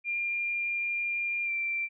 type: tone with pitch glide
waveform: sine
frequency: 2398 to 2353 Hz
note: D7 to D7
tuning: +36 to +3 cents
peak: -28 dBFS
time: 0.04-1.89 s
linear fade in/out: 50 ms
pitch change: -33 cents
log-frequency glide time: 1.45-1.5 s
effects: none